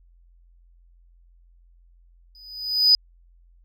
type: tone with exponential growth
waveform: triangle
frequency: 4978 Hz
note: D#8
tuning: in tune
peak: -7 dBFS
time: 2.35-2.95 s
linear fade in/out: 1 ms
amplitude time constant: 130 ms
effects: tanh soft clip ceiling -9 dBFS + added 43 Hz sine -52 dBFS peak until 3.64 s